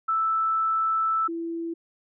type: tone pair in turn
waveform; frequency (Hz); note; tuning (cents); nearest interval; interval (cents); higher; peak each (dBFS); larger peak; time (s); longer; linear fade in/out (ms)
sine; 1318.5 / 333.5; E6 / E4; 0 / +20; 2 octaves; 2380; first; -21 / -28; first; 0.08-1.28 / 1.28-1.74; first; 10
effects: none